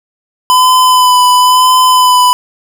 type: tone with vibrato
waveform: square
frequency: 1006 Hz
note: B5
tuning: 32 cents sharp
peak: -5 dBFS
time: 0.5-2.33 s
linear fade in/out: 0 ms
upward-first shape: sine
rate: 0.98 Hz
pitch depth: 18 cents each way
effects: none